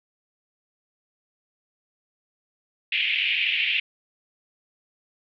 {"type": "band-pass noise", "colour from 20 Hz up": "white", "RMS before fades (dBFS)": -24, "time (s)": [2.92, 3.8], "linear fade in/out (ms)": 5, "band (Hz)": [2200, 3000], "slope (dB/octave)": 48, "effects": []}